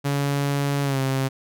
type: tone with pitch glide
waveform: sawtooth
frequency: 141.4 to 134 Hz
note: C#3 to C3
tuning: +35 to +42 cents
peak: -17 dBFS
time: 0.04-1.29 s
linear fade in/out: 20 ms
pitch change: -93 cents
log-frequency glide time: 0.83-0.99 s
effects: none